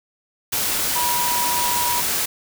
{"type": "tone in noise", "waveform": "sine", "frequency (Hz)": 967, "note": "B5", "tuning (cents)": -37, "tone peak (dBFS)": -22, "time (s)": [0.95, 2.01], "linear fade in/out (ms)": 10, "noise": "white", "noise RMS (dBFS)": -22, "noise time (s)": [0.52, 2.26], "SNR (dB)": -3, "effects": []}